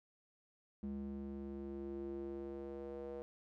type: tone with band-pass filter sweep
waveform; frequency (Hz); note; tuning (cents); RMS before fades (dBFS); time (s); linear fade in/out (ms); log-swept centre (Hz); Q
square; 68.9; C#2; -10; -45; 0.83-3.22; 0; 230 to 490; 3.9
effects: none